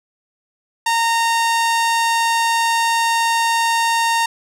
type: tone with low-pass filter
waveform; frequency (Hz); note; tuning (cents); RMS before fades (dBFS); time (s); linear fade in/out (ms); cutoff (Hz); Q
sawtooth; 921; A#5; -21; -17; 0.86-4.26; 5; 10000; 0.83
effects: none

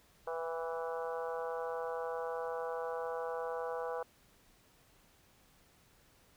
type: harmonic tone with a mistuned harmonic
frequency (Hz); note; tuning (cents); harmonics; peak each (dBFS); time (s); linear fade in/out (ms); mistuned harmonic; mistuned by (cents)
164.81; E3; 0; 3 / 4 / 5 / 6 / 7 / 8 / 9; -38 / -44 / -44 / -46 / -47 / -51 / -50; 0.27-4.03; 5; 5; -19
effects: pink hiss -66 dBFS RMS until 6.36 s

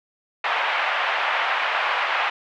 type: band-pass noise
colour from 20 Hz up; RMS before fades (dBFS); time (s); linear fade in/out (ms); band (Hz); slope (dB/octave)
pink; -23; 0.44-2.3; 5; 750 to 2800; 24
effects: none

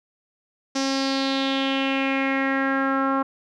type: tone with low-pass filter sweep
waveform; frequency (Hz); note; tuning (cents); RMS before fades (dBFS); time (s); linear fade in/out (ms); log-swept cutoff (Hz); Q
sawtooth; 270; C#4; -45; -23; 0.75-3.23; 10; 5700 to 1200; 4.1
effects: none

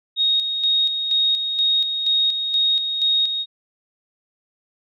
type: tone with tremolo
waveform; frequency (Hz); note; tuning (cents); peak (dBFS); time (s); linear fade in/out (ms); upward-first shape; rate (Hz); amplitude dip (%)
sine; 3739; A#7; +4; -15; 0.16-3.46; 50; square; 2.1; 50
effects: none

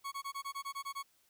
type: tone bursts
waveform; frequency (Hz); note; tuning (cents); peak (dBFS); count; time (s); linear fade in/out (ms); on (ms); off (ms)
40% pulse; 1108.7; C#6; 0; -37; 10; 0.04-1.03; 20; 81; 20
effects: white hiss -71 dBFS RMS until 1.29 s

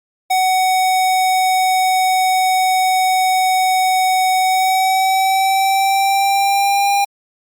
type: tone with pitch glide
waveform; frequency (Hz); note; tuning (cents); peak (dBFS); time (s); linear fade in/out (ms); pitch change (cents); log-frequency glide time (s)
square; 748 to 801.7; F#5 to G5; +19 to +39; -13; 0.3-7.05; 10; +120; 4.39-6.91
effects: Opus 48 kbps

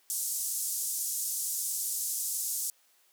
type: band-pass noise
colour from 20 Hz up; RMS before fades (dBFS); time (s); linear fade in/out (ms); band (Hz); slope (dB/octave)
pink; -33; 0.1-2.7; 0; 6700 to 14000; 24
effects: white hiss -66 dBFS RMS until 3.12 s + high-pass 400 Hz 12 dB/octave

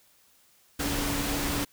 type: tone in noise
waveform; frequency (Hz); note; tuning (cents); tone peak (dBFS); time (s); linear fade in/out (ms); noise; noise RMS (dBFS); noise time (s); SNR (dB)
sine; 285.7; D4; -48; -33; 0.79-1.65; 10; pink; -30; 0.79-1.65; -6
effects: white hiss -62 dBFS RMS until 1.72 s

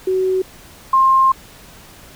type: tone pair in turn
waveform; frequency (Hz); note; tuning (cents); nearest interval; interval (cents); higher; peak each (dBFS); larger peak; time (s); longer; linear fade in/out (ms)
sine; 374.9 / 1060.4; F#4 / C6; +23 / +23; octave + tritone; 1800; second; -14 / -9; second; 0.07-0.42 / 0.93-1.32; second; 5
effects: pink hiss -42 dBFS RMS until 2.15 s

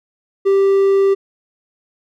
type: tone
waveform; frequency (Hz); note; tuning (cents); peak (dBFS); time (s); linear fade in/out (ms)
triangle; 392; G4; 0; -8; 0.45-1.15; 20
effects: none

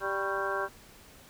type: harmonic tone with a mistuned harmonic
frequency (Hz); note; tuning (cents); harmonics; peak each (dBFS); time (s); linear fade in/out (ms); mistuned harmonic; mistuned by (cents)
196; G3; 0; 2 / 3 / 4 / 5 / 6 / 7 / 8; -35 / -36 / -39 / -39 / -36 / -38 / -35; 0-0.69; 50; 6; -110
effects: pink hiss -54 dBFS RMS until 1.29 s

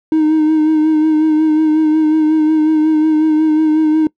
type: tone with vibrato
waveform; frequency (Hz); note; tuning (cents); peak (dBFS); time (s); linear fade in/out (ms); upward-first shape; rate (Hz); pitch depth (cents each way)
triangle; 311.1; D#4; 0; -6; 0.12-4.07; 2; sine; 5.5; 30
effects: noise-tail reverb RT60 0.1 s tail -24 dB re dry + tanh soft clip ceiling -3 dBFS

